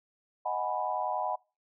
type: chord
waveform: sine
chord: G# minor seventh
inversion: second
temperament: equal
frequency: 622.3 / 740 / 830.6 / 987.8 Hz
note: D#5 / F#5 / G#5 / B5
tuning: 0 / 0 / 0 / 0 cents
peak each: -36 / -33 / -35 / -34 dBFS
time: 0.45-1.36 s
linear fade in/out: 10 ms
effects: noise-tail reverb RT60 0.3 s tail -24 dB re dry